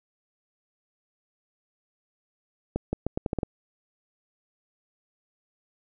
accelerating click train, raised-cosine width 2 ms, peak -13 dBFS, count 8, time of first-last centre 2.76-3.432 s, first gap 170 ms, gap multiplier 0.8, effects none

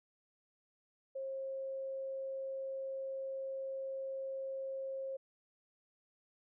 sine tone, 536 Hz, C5, 42 cents sharp, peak -38 dBFS, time 1.15-5.17 s, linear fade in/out 10 ms, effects none

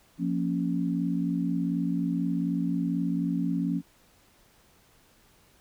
sine chord, Bb minor, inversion second, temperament equal, 174.61 / 233.1 / 277.2 Hz, F3 / Bb3 / Db4, 0 / 0 / 0 cents, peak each -28 / -32 / -29 dBFS, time 0.18-3.82 s, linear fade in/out 50 ms, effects pink hiss -61 dBFS RMS until 5.6 s

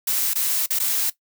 blue noise with dropouts, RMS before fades -22 dBFS, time 0.07-1.1 s, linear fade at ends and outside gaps 5 ms, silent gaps 0.336-0.355 / 0.661-0.704 / 0.79-0.799 s, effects noise-tail reverb RT60 0.1 s tail -17 dB re dry

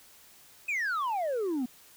sine exponential sweep, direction down, 2578 to 235.9 Hz, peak -25 dBFS, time 0.68-1.66 s, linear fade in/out 10 ms, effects tanh soft clip ceiling -27 dBFS + white hiss -56 dBFS RMS until 1.96 s

